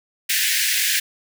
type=high-pass noise; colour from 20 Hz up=pink; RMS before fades=-20 dBFS; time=0.29-1 s; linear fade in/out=10 ms; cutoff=1600 Hz; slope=96 dB/octave; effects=none